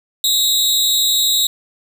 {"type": "tone with amplitude modulation", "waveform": "sawtooth", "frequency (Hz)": 3812, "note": "A#7", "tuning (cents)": 38, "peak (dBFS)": -6, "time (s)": [0.24, 1.47], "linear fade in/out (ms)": 2, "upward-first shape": "sine", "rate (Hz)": 240, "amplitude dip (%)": 90, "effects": []}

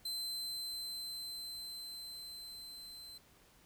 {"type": "tone with level ramp", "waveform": "40% pulse", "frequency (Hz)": 4080, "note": "C8", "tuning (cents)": -44, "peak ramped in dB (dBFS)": [-36, -48], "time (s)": [0.05, 3.18], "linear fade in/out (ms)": 5, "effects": ["pink hiss -65 dBFS RMS until 3.65 s"]}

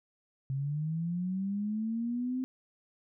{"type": "linear sweep", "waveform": "sine", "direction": "up", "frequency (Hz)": [132.2, 260.3], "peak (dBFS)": -30, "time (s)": [0.5, 2.44], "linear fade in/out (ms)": 0, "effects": []}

